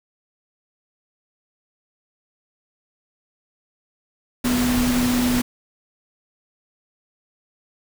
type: tone in noise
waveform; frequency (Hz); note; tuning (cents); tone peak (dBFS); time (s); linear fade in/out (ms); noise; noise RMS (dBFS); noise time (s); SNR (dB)
sine; 246.9; B3; 0; -18; 4.44-5.42; 10; pink; -25; 4.44-5.42; +4
effects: none